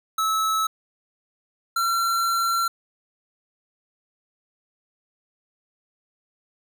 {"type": "tone pair in turn", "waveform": "square", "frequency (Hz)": [1300, 1361.5], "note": ["E6", "F6"], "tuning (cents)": [-24, -44], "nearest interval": "minor second", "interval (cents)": 80, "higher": "second", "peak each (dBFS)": -21, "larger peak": "neither", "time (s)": [[0.18, 0.67], [1.76, 2.68]], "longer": "second", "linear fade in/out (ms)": 5, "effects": []}